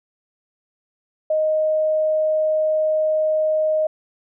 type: tone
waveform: sine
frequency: 622.3 Hz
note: D#5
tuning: in tune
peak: -16 dBFS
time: 1.3-3.87 s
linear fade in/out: 5 ms
effects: none

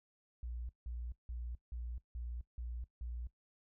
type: tone bursts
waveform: sine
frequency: 59.6 Hz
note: A#1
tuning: 39 cents sharp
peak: -40 dBFS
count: 7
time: 0.43-3.27 s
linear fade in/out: 0 ms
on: 260 ms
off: 170 ms
effects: noise-tail reverb RT60 0.1 s tail -17 dB re dry

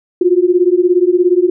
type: beating tone pair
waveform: sine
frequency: 349.2 / 366.2 Hz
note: F4 / F#4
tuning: 0 / -18 cents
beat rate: 17 Hz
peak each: -11 dBFS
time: 0.21-1.5 s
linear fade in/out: 5 ms
effects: none

